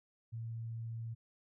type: tone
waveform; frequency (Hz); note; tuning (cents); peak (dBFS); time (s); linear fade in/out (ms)
sine; 114.3; A#2; -34; -39; 0.32-1.15; 20
effects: none